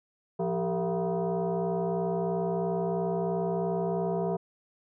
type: tone with frequency modulation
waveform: sine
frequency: 110 Hz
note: A2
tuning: in tune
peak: -26 dBFS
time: 0.39-4.37 s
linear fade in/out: 10 ms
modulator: 283 Hz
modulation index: 2.3
effects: none